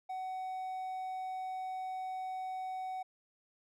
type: tone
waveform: triangle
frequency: 750 Hz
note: F#5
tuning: 23 cents sharp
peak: -35 dBFS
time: 0.09-3.03 s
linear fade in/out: 10 ms
effects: none